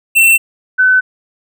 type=tone pair in turn; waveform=square / sine; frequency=2694 / 1512 Hz; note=E7 / F#6; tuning=+37 / +37 cents; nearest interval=minor seventh; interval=1000 cents; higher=first; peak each=-6 dBFS; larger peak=neither; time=0.15-0.38 / 0.78-1.01 s; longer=neither; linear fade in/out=20 ms; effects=none